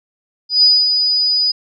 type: tone with ADSR envelope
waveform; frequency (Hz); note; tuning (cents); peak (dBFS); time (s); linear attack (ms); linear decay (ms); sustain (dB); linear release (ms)
sine; 4955; D#8; -8; -6; 0.49-1.52; 140; 230; -6; 13
effects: none